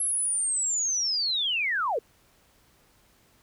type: linear sweep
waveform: sine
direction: down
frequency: 11150 to 404.3 Hz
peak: -24 dBFS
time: 0-1.99 s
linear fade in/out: 5 ms
effects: pink hiss -62 dBFS RMS until 3.42 s